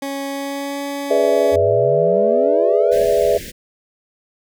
20% pulse tone with pitch glide, 276.8 to 281.8 Hz, C#4 to C#4, -2 to +29 cents, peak -18 dBFS, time 0.02-1.56 s, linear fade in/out 5 ms, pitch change +31 cents, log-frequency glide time 0.27-0.82 s
sine chord, E dominant seventh, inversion first, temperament equal, 415.3 / 493.9 / 587.3 / 659.3 Hz, G#4 / B4 / D5 / E5, 0 / 0 / 0 / 0 cents, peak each -18 dBFS, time 1.1-3.38 s, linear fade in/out 10 ms
triangle exponential sweep, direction up, 84.4 to 627 Hz, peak -21 dBFS, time 1.51-3.11 s, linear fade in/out 50 ms
pink band-stop noise, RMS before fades -32 dBFS, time 2.91-3.52 s, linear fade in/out 20 ms, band 610 to 1600 Hz, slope 96 dB/octave
effects none

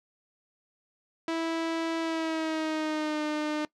sawtooth tone with pitch glide, 328.2 to 302.7 Hz, E4 to D#4, -8 to -48 cents, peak -24 dBFS, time 1.28-3.65 s, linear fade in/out 2 ms, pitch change -140 cents, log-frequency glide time 2-3.22 s, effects noise-tail reverb RT60 0.1 s tail -21 dB re dry + low-pass 5000 Hz 12 dB/octave

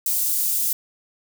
white high-pass noise, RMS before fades -22 dBFS, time 0.06-0.73 s, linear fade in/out 2 ms, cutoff 8500 Hz, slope 12 dB/octave, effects none

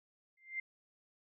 sine tone with exponential growth, 2093 Hz, C7, in tune, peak -33 dBFS, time 0.37-0.6 s, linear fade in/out 5 ms, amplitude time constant 50 ms, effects none

